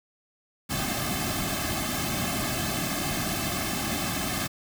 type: noise with comb filter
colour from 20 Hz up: pink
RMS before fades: -29 dBFS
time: 0.69-4.48 s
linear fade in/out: 20 ms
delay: 2.1 ms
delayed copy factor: -0.95
effects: none